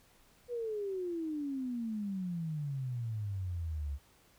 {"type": "exponential sweep", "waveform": "sine", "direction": "down", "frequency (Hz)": [493.7, 68], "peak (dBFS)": -34, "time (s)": [0.48, 3.99], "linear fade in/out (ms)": 50, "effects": ["pink hiss -65 dBFS RMS until 4.38 s"]}